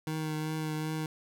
25% pulse tone with vibrato, 155.8 Hz, D#3, 3 cents sharp, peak -28 dBFS, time 0.07-1.06 s, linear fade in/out 2 ms, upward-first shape triangle, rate 2.6 Hz, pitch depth 20 cents each way, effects none

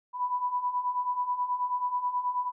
sine beating tone pair, 983 / 992.3 Hz, B5 / B5, -8 / +8 cents, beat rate 9.3 Hz, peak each -33 / -28 dBFS, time 0.13-2.52 s, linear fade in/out 50 ms, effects none

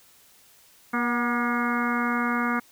harmonic tone with a mistuned harmonic, 239.3 Hz, A#3, 46 cents sharp, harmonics 1 / 2 / 3 / 4 / 5 / 6 / 7 / 8 / 9, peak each -26 / -36 / -35 / -34 / -29 / -30 / -35 / -41 / -34 dBFS, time 0.93-2.6 s, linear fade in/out 10 ms, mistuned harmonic 3, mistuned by +40 cents, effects white hiss -56 dBFS RMS until 2.71 s

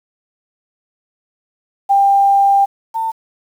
sine tone pair in turn, 794 / 899.6 Hz, G5 / A5, +22 / +38 cents, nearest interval major second, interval 216 cents, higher second, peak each -8 / -16 dBFS, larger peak first, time 1.89-2.66 / 2.94-3.12 s, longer first, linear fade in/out 20 ms, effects 7-bit

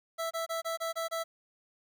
25% pulse tone bursts, 659.3 Hz, E5, in tune, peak -28 dBFS, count 7, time 0.18-1.24 s, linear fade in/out 20 ms, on 130 ms, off 25 ms, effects 11-bit

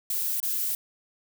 violet noise with dropouts, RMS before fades -28 dBFS, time 0.1-0.75 s, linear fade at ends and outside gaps 2 ms, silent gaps 0.402-0.429 s, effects none

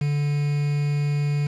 triangle tone with quantisation, 145.5 Hz, D3, 16 cents flat, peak -18 dBFS, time 0.01-1.47 s, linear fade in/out 5 ms, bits 6, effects low-pass 6000 Hz 12 dB/octave

